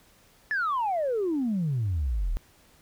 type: exponential sweep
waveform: sine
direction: down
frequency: 1775 to 35.27 Hz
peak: -23 dBFS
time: 0.51-2.37 s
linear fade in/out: 0 ms
effects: tanh soft clip ceiling -21 dBFS + pink hiss -59 dBFS RMS until 2.81 s